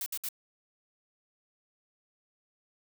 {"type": "noise bursts", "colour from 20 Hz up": "blue", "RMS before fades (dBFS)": -35, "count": 3, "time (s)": [0.01, 0.288], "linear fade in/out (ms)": 2, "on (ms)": 52, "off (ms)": 61, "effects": []}